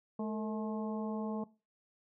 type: harmonic tone with a mistuned harmonic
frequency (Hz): 214.8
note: A3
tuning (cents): -41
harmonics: 1 / 2 / 3 / 4 / 5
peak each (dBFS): -35 / -41 / -45 / -47 / -49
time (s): 0.19-1.44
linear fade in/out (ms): 5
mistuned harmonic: 2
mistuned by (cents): +76
effects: noise-tail reverb RT60 0.3 s tail -19 dB re dry